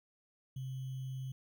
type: tone with sample-and-hold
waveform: sine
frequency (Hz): 131.1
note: C3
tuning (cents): +4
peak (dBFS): -38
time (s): 0.56-1.32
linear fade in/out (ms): 5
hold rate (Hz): 3150
effects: none